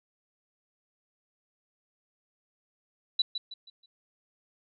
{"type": "tone with echo", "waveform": "sine", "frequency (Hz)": 3951, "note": "B7", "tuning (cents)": 0, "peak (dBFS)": -21, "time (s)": [3.19, 3.22], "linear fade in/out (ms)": 5, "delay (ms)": 160, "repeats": 4, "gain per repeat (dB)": -9, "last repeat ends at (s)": 3.86, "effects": []}